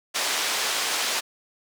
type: band-pass noise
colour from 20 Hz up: white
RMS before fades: -26 dBFS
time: 0.14-1.21 s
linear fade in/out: 20 ms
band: 430 to 6000 Hz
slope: 12 dB/octave
effects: none